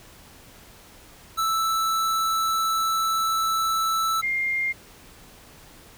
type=tone pair in turn; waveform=square / sine; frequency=1318.5 / 2115 Hz; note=E6 / C7; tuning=0 / +18 cents; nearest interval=minor sixth; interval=818 cents; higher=second; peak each=-22 / -22 dBFS; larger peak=neither; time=1.37-4.22 / 4.22-4.73 s; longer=first; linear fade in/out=20 ms; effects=pink hiss -49 dBFS RMS until 5.97 s

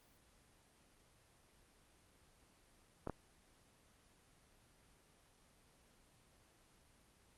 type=clicks; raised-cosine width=1 ms; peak=-26 dBFS; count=2; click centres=3.073 / 3.097 s; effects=pink hiss -69 dBFS RMS until 7.37 s + Opus 24 kbps

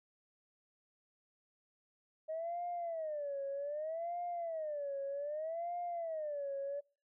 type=tone with vibrato; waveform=sine; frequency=623 Hz; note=D#5; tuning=2 cents sharp; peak=-36 dBFS; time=2.28-6.81 s; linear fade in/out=20 ms; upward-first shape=sine; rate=0.64 Hz; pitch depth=210 cents each way; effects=noise-tail reverb RT60 0.4 s tail -26 dB re dry + tanh soft clip ceiling -32 dBFS

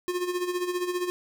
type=tone with tremolo; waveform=square; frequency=358 Hz; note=F4; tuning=43 cents sharp; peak=-25 dBFS; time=0.08-1.1 s; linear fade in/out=0 ms; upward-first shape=sine; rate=15 Hz; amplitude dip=65%; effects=none

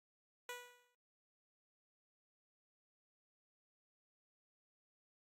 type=tone with exponential decay; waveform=10% pulse; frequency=489.7 Hz; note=B4; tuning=15 cents flat; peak=-34 dBFS; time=0.49-0.95 s; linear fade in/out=2 ms; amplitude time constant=100 ms; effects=AAC 48 kbps

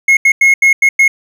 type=tone bursts at uneven times; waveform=triangle; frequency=2165 Hz; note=C#7; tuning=41 cents flat; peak=-3 dBFS; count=6; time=0.08-0.17 / 0.25-0.32 / 0.41-0.54 / 0.62-0.73 / 0.82-0.89 / 0.99-1.08 s; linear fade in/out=5 ms; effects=none

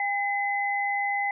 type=tone pair together; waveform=sine; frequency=806.4 / 2032 Hz; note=G5 / B6; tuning=+49 / +49 cents; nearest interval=octave + major third; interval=1600 cents; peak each=-27 dBFS; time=0-1.31 s; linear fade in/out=2 ms; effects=none

